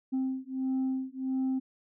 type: beating tone pair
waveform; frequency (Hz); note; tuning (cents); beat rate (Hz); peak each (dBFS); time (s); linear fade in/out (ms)
sine; 261.6 / 263.1; C4 / C4; 0 / +10; 1.5; -30; 0.12-1.6; 20
effects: tanh soft clip ceiling -25 dBFS